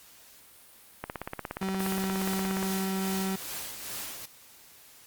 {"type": "click train", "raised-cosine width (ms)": 0.5, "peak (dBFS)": -18, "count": 28, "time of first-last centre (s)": [1.04, 2.628], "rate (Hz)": 17}
{"type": "tone", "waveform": "35% pulse", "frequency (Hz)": 191.2, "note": "G3", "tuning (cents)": -43, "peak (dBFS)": -27, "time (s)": [1.61, 3.36], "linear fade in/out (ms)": 5}
{"type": "noise with tremolo", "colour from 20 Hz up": "white", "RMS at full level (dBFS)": -36, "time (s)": [1.79, 4.26], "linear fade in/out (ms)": 10, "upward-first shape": "triangle", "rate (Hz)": 2.4, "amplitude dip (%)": 55}
{"effects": ["white hiss -54 dBFS RMS until 5.06 s", "Opus 48 kbps"]}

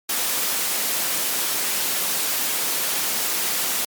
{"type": "noise", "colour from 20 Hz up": "white", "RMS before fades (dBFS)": -23, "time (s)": [0.09, 3.85], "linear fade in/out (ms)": 5, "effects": ["high-pass 200 Hz 12 dB/octave", "MP3 96 kbps"]}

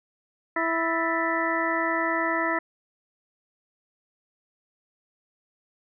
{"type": "harmonic tone with a mistuned harmonic", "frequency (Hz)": 329.6, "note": "E4", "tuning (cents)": 0, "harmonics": [1, 2, 3, 4, 5, 6], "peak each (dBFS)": [-30, -30, -30, -30, -30, -30], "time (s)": [0.56, 2.59], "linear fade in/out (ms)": 5, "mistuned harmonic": 5, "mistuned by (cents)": 120, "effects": []}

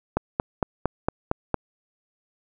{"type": "click train", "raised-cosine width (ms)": 1, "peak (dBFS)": -7, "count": 7, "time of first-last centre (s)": [0.17, 1.543], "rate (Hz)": 4.37, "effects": []}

